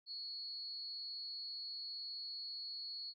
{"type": "tone with amplitude modulation", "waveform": "sine", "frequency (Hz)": 4362, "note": "C#8", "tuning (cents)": -29, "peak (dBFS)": -40, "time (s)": [0.06, 3.14], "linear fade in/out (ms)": 50, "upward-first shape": "sine", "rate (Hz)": 241, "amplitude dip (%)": 65, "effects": []}